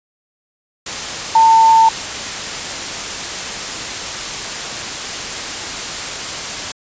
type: tone in noise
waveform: sine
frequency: 898 Hz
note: A5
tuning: 35 cents sharp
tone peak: -6 dBFS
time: 1.35-1.89 s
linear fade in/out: 5 ms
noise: white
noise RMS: -23 dBFS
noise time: 0.86-6.72 s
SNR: +14 dB
effects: resampled to 16000 Hz